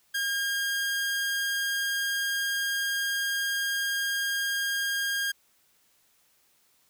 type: tone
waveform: sawtooth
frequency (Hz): 1617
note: G#6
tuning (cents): -47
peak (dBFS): -23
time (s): 0.14-5.32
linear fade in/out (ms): 10
effects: white hiss -66 dBFS RMS until 6.89 s